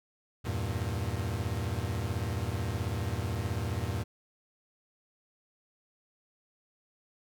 40% pulse chord, E diminished, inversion none, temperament equal, 82.41 / 98 / 116.54 Hz, E2 / G2 / Bb2, 0 / 0 / 0 cents, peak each -35 / -34 / -34 dBFS, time 0.44-4.04 s, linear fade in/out 20 ms, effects none

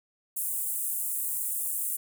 pink high-pass noise, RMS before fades -31 dBFS, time 0.36-1.97 s, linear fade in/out 10 ms, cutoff 8300 Hz, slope 48 dB/octave, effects none

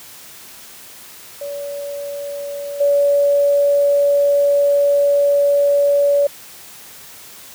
sine tone with level steps, 570 Hz, C#5, 48 cents sharp, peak -24 / -11 dBFS, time 1.41-6.27 s, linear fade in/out 5 ms, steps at 2.8 s, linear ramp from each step 10 ms, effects white hiss -39 dBFS RMS until 7.54 s + high-pass 60 Hz 12 dB/octave

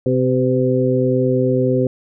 harmonic tone with a mistuned harmonic, 129 Hz, C3, 24 cents flat, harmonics 1 / 2 / 3 / 4, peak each -19 / -19 / -19 / -19 dBFS, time 0.06-1.87 s, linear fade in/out 2 ms, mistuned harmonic 4, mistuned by -25 cents, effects none

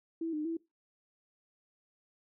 sine tone with pitch steps, 328.6 / 303.9 / 329.9 Hz, E4 / D#4 / E4, -5 / -41 / +1 cents, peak -32 dBFS, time 0.21-0.57 s, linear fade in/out 5 ms, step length 120 ms, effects noise-tail reverb RT60 0.2 s tail -20 dB re dry

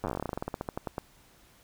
slowing click train, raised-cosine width 1 ms, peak -18 dBFS, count 24, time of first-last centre 0.04-0.981 s, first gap 9 ms, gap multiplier 1.12, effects pink hiss -60 dBFS RMS until 1.63 s

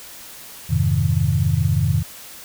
sine chord, F minor seventh, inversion none, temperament equal, 87.31 / 103.83 / 130.81 / 155.56 Hz, F2 / Ab2 / C3 / Eb3, 0 / 0 / 0 / 0 cents, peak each -21 dBFS, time 0.69-2.03 s, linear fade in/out 20 ms, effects white hiss -39 dBFS RMS until 2.44 s

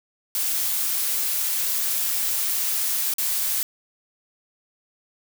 blue noise with dropouts, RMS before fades -24 dBFS, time 0.35-3.63 s, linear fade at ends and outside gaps 1 ms, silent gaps 3.138-3.183 s, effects none

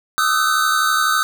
square tone cluster, 1232 / 1304 / 1517 Hz, D#6 / E6 / F#6, -17 / -19 / +43 cents, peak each -20 dBFS, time 0.18-1.23 s, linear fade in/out 0 ms, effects none

